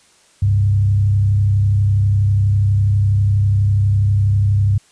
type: tone with frequency modulation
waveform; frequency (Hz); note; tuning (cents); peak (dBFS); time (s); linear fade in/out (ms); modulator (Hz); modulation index
sine; 100.1; G2; +37; -11; 0.42-4.78; 5; 32.2; 0.45
effects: white hiss -52 dBFS RMS until 4.91 s + resampled to 22050 Hz